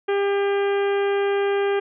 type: harmonic tone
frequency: 400 Hz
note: G4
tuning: 35 cents sharp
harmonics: 1 / 2 / 3 / 4 / 5 / 6 / 7 / 8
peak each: -19 / -29 / -34 / -32 / -37 / -37 / -41 / -41 dBFS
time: 0.08-1.8 s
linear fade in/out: 10 ms
effects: none